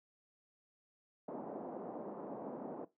pink band-pass noise, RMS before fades -45 dBFS, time 1.28-2.85 s, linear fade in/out 5 ms, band 220 to 820 Hz, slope 24 dB/octave, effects noise-tail reverb RT60 0.2 s tail -17 dB re dry

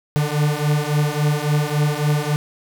45% pulse beating tone pair, 146.83 / 150.43 Hz, D3 / D3, 0 / +42 cents, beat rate 3.6 Hz, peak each -20 dBFS, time 0.16-2.36 s, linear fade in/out 0 ms, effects none

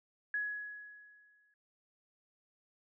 sine tone with exponential decay, 1680 Hz, G#6, 19 cents sharp, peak -31 dBFS, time 0.34-1.54 s, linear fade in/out 2 ms, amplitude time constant 260 ms, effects none

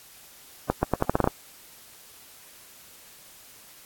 accelerating click train, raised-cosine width 1 ms, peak -6 dBFS, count 9, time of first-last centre 0.7-1.275 s, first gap 130 ms, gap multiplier 0.82, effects white hiss -50 dBFS RMS until 3.85 s + AAC 64 kbps

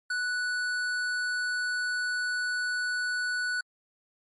sine tone with hard clipping, 1480 Hz, F#6, in tune, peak -29 dBFS, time 0.1-3.61 s, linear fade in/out 5 ms, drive 11 dB, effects MP3 48 kbps

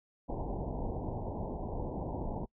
pink low-pass noise, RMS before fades -37 dBFS, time 0.28-2.46 s, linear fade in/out 20 ms, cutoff 950 Hz, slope 96 dB/octave, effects noise-tail reverb RT60 0.1 s tail -25 dB re dry

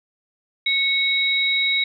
sine tone pair together, 2209 / 3820 Hz, C#7 / A#7, -7 / +42 cents, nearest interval major sixth, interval 949 cents, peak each -20 dBFS, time 0.66-1.84 s, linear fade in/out 5 ms, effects none

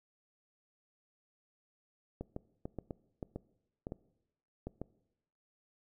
clicks, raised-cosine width 2 ms, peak -26 dBFS, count 11, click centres 2.21 / 2.364 / 2.655 / 2.787 / 2.908 / 3.228 / 3.36 / 3.869 / 3.921 / 4.67 / 4.816 s, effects noise-tail reverb RT60 0.9 s tail -21 dB re dry

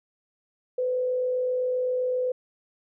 sine tone with frequency modulation, 504 Hz, B4, 35 cents sharp, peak -23 dBFS, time 0.78-2.32 s, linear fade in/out 5 ms, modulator 47.7 Hz, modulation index 0.25, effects none

